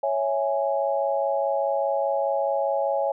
sine chord, C# minor, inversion none, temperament equal, 554.4 / 659.3 / 830.6 Hz, C#5 / E5 / G#5, 0 / 0 / 0 cents, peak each -24 / -27 / -27 dBFS, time 0.03-3.12 s, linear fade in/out 5 ms, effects none

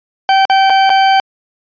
40% pulse tone with dropouts, 774 Hz, G5, 22 cents flat, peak -6 dBFS, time 0.29-1.2 s, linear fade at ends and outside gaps 1 ms, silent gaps 0.453-0.498 / 0.698-0.702 / 0.895-0.901 s, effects resampled to 11025 Hz

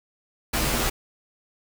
pink noise with comb filter, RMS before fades -24 dBFS, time 0.53-0.9 s, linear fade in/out 10 ms, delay 11 ms, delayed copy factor -0.55, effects none

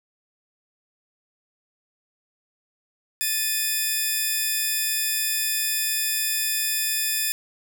5% pulse tone pair together, 1759 / 2488 Hz, A6 / D#7, -1 / -1 cents, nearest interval tritone, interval 600 cents, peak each -15 dBFS, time 3.21-7.32 s, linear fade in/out 0 ms, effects none

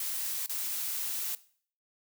blue noise with dropouts, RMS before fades -34 dBFS, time 0-1.35 s, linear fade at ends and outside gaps 2 ms, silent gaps 0.462-0.494 s, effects noise-tail reverb RT60 0.5 s tail -18 dB re dry

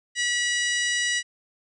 harmonic tone with a mistuned harmonic, 970 Hz, B5, 31 cents flat, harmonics 2 / 3 / 4 / 5 / 6 / 7 / 8 / 9, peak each -25 / -29 / -33 / -36 / -32 / -39 / -34 / -38 dBFS, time 0.15-1.23 s, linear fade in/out 50 ms, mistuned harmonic 7, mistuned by +43 cents, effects none

